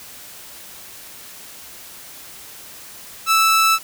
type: tone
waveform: sawtooth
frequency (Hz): 1316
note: E6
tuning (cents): -3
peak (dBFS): -9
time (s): 3.26-3.79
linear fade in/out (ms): 50
effects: white hiss -39 dBFS RMS until 3.83 s